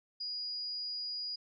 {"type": "tone", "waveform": "sine", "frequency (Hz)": 4891, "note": "D#8", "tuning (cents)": -31, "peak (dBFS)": -36, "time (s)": [0.2, 1.36], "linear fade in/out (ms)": 10, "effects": []}